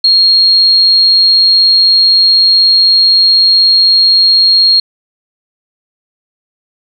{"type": "tone", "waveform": "sine", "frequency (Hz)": 4261, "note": "C8", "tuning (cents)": 31, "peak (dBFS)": -4, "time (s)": [0.04, 4.8], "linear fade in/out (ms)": 5, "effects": []}